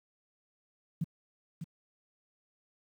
sine tone with echo, 162.5 Hz, E3, 24 cents flat, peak -27 dBFS, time 1.01-1.04 s, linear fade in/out 5 ms, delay 600 ms, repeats 1, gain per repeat -8 dB, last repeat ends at 1.64 s, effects high-pass 100 Hz 12 dB/octave + 10-bit

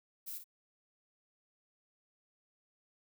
violet noise with echo, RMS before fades -43 dBFS, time 0.26-0.39 s, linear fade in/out 20 ms, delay 53 ms, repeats 1, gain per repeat -8 dB, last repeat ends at 0.443 s, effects none

